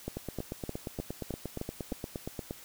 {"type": "two click trains", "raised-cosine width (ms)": 2, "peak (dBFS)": [-22, -21], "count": [21, 7], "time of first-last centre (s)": [[0.17, 2.509], [0.08, 1.92]], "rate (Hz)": [8.55, 3.26], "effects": ["white hiss -51 dBFS RMS until 2.64 s"]}